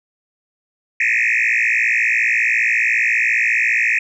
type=tone with frequency modulation; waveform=sine; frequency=2176 Hz; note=C#7; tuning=33 cents flat; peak=-12 dBFS; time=1-3.99 s; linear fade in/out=5 ms; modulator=57.3 Hz; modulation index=6.6; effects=tanh soft clip ceiling -11 dBFS